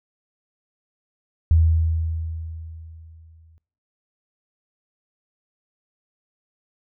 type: tone with exponential decay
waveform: sine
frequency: 81.1 Hz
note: E2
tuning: 28 cents flat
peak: -11 dBFS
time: 1.51-3.58 s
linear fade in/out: 0 ms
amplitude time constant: 450 ms
effects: noise-tail reverb RT60 0.5 s tail -23 dB re dry